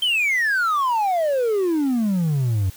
triangle exponential sweep, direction down, 3160 to 90.3 Hz, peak -15 dBFS, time 0.02-2.7 s, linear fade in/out 5 ms, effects tanh soft clip ceiling -11 dBFS + white hiss -45 dBFS RMS until 2.76 s

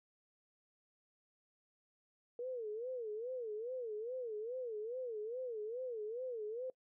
sine tone with vibrato, 466.2 Hz, A#4, in tune, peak -39 dBFS, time 2.39-6.7 s, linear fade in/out 2 ms, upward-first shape sine, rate 2.4 Hz, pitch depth 180 cents each way, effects noise-tail reverb RT60 0.1 s tail -22 dB re dry

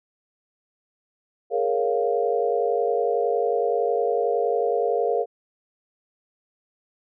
sine chord, Bb minor seventh, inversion third, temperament equal, 415.3 / 466.2 / 554.4 / 698.5 Hz, Ab4 / Bb4 / Db5 / F5, 0 / 0 / 0 / 0 cents, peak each -26 / -23 / -28 / -26 dBFS, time 1.5-5.26 s, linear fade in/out 50 ms, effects none

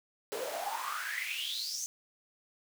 pink noise with high-pass filter sweep, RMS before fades -37 dBFS, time 0.32-1.86 s, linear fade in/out 0 ms, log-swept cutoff 420 to 6600 Hz, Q 9.8, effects none

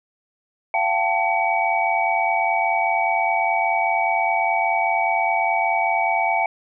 sine tone cluster, 685 / 770 / 879 / 2268 Hz, F5 / G5 / A5 / C#7, -34 / -31 / -2 / +39 cents, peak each -23 dBFS, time 0.74-6.46 s, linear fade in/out 2 ms, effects none

